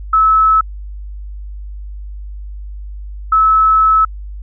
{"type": "tone pair in turn", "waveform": "sine", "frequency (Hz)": [1300, 1300], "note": ["E6", "E6"], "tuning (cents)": [-24, -24], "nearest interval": "unison", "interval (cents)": 0, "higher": "neither", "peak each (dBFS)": -7, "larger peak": "neither", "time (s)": [[0.13, 0.61], [3.32, 4.05]], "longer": "second", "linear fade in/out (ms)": 5, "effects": ["added 50 Hz sine -25 dBFS peak until 4.42 s"]}